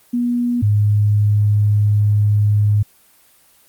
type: tone pair in turn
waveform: sine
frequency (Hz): 241.6 / 104.2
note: B3 / G#2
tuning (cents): -38 / +6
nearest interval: octave + minor third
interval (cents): 1456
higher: first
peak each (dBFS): -15 / -11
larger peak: second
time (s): 0.13-0.62 / 0.62-2.83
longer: second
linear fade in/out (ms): 10
effects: white hiss -52 dBFS RMS until 3.68 s + Opus 24 kbps